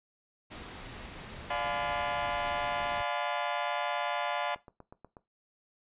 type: noise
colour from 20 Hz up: pink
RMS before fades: -44 dBFS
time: 0.5-3.03 s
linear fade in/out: 20 ms
type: chord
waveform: sawtooth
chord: D diminished seventh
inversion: none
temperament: just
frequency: 587.3 / 704.8 / 845.8 / 1014.9 Hz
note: D5 / F5 / Ab5 / Cb6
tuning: 0 / +16 / +31 / +47 cents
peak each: -32 / -31 / -33 / -33 dBFS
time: 1.5-4.55 s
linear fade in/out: 5 ms
type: click train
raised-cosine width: 1 ms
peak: -34 dBFS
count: 6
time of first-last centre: 4.56-5.168 s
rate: 8.22 Hz
effects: noise-tail reverb RT60 0.2 s tail -17 dB re dry + resampled to 8000 Hz